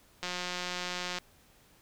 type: click train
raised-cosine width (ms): 0.2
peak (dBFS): -18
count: 172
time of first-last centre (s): 0.23-1.185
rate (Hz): 179
effects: pink hiss -62 dBFS RMS until 1.81 s